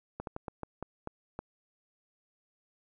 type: slowing click train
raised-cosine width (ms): 1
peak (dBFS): -23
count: 8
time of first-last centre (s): 0.2-1.39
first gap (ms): 72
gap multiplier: 1.28
effects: none